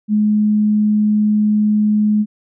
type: tone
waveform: sine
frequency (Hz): 211.2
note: G#3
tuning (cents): +29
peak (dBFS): -11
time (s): 0.08-2.26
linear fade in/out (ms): 50
effects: none